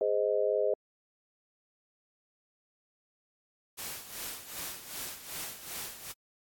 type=chord; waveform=sine; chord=Ab major; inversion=none; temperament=just; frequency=415.3 / 519.1 / 623 Hz; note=Ab4 / C5 / Eb5; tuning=0 / -14 / +2 cents; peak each=-30 dBFS; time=0.01-0.74 s; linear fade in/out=2 ms
type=noise with tremolo; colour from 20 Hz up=white; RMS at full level=-38 dBFS; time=3.77-6.13 s; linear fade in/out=20 ms; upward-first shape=sine; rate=2.6 Hz; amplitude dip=70%
effects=AAC 64 kbps